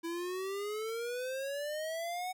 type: exponential sweep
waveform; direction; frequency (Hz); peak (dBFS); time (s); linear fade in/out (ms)
square; up; 330 to 748; -36; 0.03-2.33; 20
effects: none

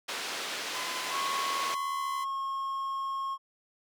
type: band-pass noise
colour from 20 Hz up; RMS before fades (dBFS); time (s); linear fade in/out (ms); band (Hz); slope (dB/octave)
white; -36; 0.08-1.75; 10; 330 to 4300; 12
type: tone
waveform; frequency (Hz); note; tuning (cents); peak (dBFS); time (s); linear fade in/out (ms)
sawtooth; 1020; C6; -44; -34; 0.73-2.25; 20
type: tone with pitch glide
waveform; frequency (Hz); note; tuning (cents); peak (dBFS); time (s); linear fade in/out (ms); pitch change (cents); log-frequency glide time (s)
triangle; 1100 to 1083.6; C#6 to C#6; -14 to -40; -29; 1.1-3.38; 50; -26; 1.8-2.39
effects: none

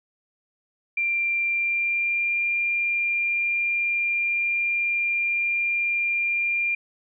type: tone with pitch glide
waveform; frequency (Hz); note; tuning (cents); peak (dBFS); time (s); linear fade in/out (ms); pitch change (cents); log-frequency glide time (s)
sine; 2372 to 2393; D7 to D7; +17 to +32; -21; 0.97-6.75; 5; +15; 1.45-2.34
effects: none

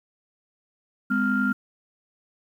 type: tone cluster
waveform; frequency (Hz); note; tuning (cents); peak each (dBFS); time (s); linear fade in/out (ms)
sine; 205.4 / 256.1 / 1397; G#3 / C4 / F6; -19 / -37 / 0; -24; 1.1-1.53; 10
effects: tanh soft clip ceiling -12 dBFS + 9-bit

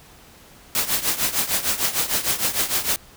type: noise with tremolo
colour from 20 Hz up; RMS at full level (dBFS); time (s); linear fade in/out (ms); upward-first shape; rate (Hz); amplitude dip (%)
white; -19; 0.75-2.96; 0; triangle; 6.6; 85
effects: pink hiss -48 dBFS RMS until 3.16 s

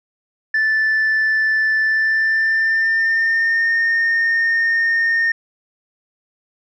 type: tone with pitch glide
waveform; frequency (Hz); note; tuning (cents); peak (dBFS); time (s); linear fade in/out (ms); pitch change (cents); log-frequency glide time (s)
sine; 1757 to 1830.6; A6 to A#6; -3 to -32; -12; 0.54-5.32; 5; +71; 1.81-3.72
effects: tanh soft clip ceiling -12 dBFS

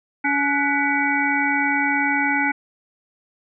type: harmonic tone with a mistuned harmonic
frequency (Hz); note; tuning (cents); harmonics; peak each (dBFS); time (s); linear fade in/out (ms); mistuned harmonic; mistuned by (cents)
282.8; C#4; +35; 1 / 3 / 5 / 7 / 8; -24 / -24 / -24 / -24 / -24; 0.24-2.52; 10; 5; +75
effects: none

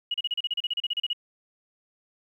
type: tone bursts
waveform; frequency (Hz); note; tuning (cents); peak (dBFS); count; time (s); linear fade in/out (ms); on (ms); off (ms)
sine; 2900; F#7; -35; -24; 16; 0.11-1.132; 5; 32; 34
effects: 10-bit

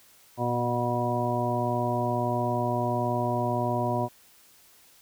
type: harmonic tone with a mistuned harmonic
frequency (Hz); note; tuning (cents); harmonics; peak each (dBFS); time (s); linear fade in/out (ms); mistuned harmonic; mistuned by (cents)
121.5; B2; -28; 1 / 2 / 3 / 4 / 5 / 6 / 8; -30 / -32 / -33 / -42 / -31 / -32 / -31; 0.37-4.09; 50; 1; -31
effects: white hiss -57 dBFS RMS until 5.01 s

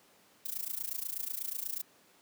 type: noise with amplitude modulation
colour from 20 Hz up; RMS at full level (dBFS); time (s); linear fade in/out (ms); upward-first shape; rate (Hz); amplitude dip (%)
violet; -34; 0.45-1.82; 10; sine; 28.2; 90
effects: pink hiss -63 dBFS RMS until 2.21 s + high-pass 200 Hz 12 dB/octave

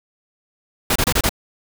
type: noise bursts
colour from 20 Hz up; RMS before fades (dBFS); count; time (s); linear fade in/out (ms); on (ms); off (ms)
pink; -17; 5; 0.9-1.293; 5; 57; 27
effects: none

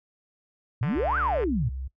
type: exponential two-way sweep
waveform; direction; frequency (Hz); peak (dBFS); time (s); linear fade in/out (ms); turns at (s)
sine; up then down; 102.7 to 1594 to 102.7; -23; 0.81-1.69; 5; 1.18
type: click train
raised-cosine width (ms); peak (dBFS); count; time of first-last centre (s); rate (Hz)
0.5; -22; 91; 0.83-1.438; 148
type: tone with pitch glide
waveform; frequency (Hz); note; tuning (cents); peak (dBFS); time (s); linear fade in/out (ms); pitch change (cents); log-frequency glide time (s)
sine; 64.6 to 65.46; C2 to C2; -21 to +1; -31; 0.95-1.88; 10; +22; 1.54-1.74
effects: noise-tail reverb RT60 0.1 s tail -18 dB re dry

